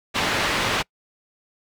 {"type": "low-pass noise", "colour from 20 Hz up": "white", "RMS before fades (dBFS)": -23, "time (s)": [0.14, 0.83], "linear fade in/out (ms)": 20, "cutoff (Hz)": 2800, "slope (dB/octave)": 12, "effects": ["noise-tail reverb RT60 0.1 s tail -26 dB re dry"]}